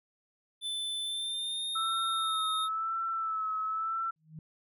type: tone with pitch glide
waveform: square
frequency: 3520 to 3682 Hz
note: A7 to A#7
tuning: 0 to -22 cents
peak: -33 dBFS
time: 0.61-2.69 s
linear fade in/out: 50 ms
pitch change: +78 cents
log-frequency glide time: 1.03-1.7 s
type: tone with vibrato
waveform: sine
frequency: 1314 Hz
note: E6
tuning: 6 cents flat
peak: -30 dBFS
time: 1.75-4.11 s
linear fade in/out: 10 ms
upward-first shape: sine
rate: 0.97 Hz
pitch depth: 37 cents each way
type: tone with exponential growth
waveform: sine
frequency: 157.2 Hz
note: D#3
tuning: 18 cents sharp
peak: -38 dBFS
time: 4.16-4.39 s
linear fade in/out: 2 ms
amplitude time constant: 49 ms
effects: none